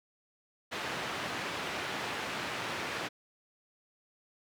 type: band-pass noise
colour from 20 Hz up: white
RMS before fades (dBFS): -37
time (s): 0.71-3.09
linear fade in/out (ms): 20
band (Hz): 120 to 2400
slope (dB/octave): 12
effects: none